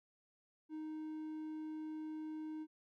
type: tone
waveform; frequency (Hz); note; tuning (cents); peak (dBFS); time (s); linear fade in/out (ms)
triangle; 311.1; D#4; 0; -40; 0.69-2.67; 50
effects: none